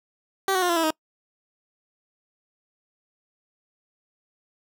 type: tone with pitch steps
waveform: 15% pulse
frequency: 386.8 / 371 / 355.9 / 341.4 / 327.5 / 314.2 Hz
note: G4 / F#4 / F4 / F4 / E4 / D#4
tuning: -23 / +5 / +33 / -39 / -11 / +17 cents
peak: -14 dBFS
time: 0.48-0.906 s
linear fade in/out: 2 ms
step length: 71 ms
effects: noise-tail reverb RT60 0.1 s tail -26 dB re dry